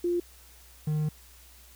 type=tone pair in turn; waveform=sine / triangle; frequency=349.2 / 152.79 Hz; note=F4 / D#3; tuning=0 / -31 cents; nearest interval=octave + major second; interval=1431 cents; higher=first; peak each=-24 / -23 dBFS; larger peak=second; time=0.04-0.2 / 0.87-1.09 s; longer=second; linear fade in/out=5 ms; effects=added 61 Hz sine -54 dBFS peak until 1.75 s + white hiss -55 dBFS RMS until 1.75 s